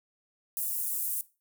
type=high-pass noise; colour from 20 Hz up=pink; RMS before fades=-32 dBFS; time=0.57-1.21 s; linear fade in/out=0 ms; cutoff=10000 Hz; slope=24 dB/octave; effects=noise-tail reverb RT60 0.3 s tail -19 dB re dry